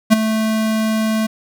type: tone with ADSR envelope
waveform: square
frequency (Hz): 219.3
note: A3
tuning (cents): -6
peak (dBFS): -5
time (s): 0.1-1.27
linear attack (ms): 29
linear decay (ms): 15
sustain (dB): -11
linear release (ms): 11
effects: none